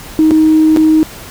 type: tone with dropouts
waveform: sine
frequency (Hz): 313.6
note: D#4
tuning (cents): +14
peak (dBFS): -4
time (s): 0.19-1.03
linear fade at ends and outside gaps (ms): 0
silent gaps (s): 0.309-0.316 / 0.763-0.771
effects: tanh soft clip ceiling 0 dBFS + pink hiss -31 dBFS RMS until 1.3 s